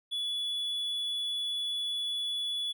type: tone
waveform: triangle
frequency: 3419 Hz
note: G#7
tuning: 50 cents sharp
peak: -29 dBFS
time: 0.11-2.73 s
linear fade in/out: 20 ms
effects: none